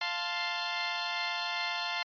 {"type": "chord", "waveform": "10% pulse", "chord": "F major", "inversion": "none", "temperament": "equal", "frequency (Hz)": [698.5, 880, 1046.5], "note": ["F5", "A5", "C6"], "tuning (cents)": [0, 0, 0], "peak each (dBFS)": -27, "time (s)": [0.01, 2.03], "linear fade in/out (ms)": 5, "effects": ["resampled to 11025 Hz"]}